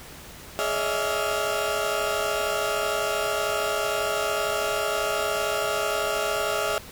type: tone cluster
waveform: 30% pulse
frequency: 418.9 / 571 / 629 / 662 / 1393 Hz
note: G#4 / D5 / D#5 / E5 / F6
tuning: +15 / -49 / +19 / +7 / -5 cents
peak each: -28 dBFS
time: 0.59-6.78 s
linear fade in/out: 0 ms
effects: pink hiss -43 dBFS RMS until 6.91 s